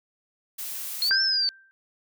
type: noise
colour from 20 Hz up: blue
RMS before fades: -34 dBFS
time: 0.58-1.1 s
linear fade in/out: 10 ms
type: exponential two-way sweep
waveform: sine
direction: up then down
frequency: 4240 to 5400 to 4496 Hz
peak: -21 dBFS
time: 1.02-1.49 s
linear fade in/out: 0 ms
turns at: 1.22 s
type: tone with exponential decay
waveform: sine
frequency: 1568 Hz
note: G6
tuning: in tune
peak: -19 dBFS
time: 1.11-1.71 s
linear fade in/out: 0 ms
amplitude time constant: 130 ms
effects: none